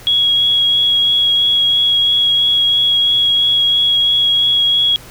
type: tone with vibrato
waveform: sine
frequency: 3322 Hz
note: G#7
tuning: in tune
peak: -10 dBFS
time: 0.07-4.96 s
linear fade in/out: 0 ms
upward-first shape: sine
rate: 3 Hz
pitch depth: 10 cents each way
effects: added 120 Hz sine -41 dBFS peak until 5.1 s + pink hiss -38 dBFS RMS until 5.1 s